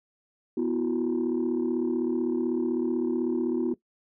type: chord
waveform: sine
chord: B suspended fourth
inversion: none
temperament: equal with one note detuned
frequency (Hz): 246.9 / 329.6 / 365.5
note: B3 / E4 / F#4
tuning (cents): 0 / 0 / -21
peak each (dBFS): -27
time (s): 0.57-3.74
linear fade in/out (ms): 5
effects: noise-tail reverb RT60 0.1 s tail -18 dB re dry + tanh soft clip ceiling -19 dBFS